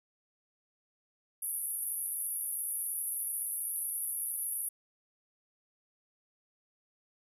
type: band-pass noise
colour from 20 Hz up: white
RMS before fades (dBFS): -36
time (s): 1.42-4.69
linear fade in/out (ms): 5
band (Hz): 10000 to 12000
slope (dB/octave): 96
effects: none

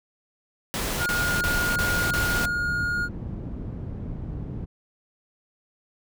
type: noise bursts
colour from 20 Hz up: pink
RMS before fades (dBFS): -28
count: 5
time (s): 0.74-2.456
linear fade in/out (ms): 0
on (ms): 320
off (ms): 29
type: tone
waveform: triangle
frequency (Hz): 1428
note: F6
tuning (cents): +38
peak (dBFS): -22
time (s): 0.98-3.09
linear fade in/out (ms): 50
type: low-pass noise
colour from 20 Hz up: white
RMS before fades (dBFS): -33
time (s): 1.22-4.66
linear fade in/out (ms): 20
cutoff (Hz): 160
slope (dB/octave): 12
effects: none

